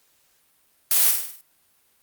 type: noise with echo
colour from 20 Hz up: blue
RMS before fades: -18 dBFS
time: 0.91-1.11 s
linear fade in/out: 2 ms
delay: 50 ms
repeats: 6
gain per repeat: -5 dB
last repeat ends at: 1.41 s
effects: white hiss -63 dBFS RMS until 2.02 s + Opus 48 kbps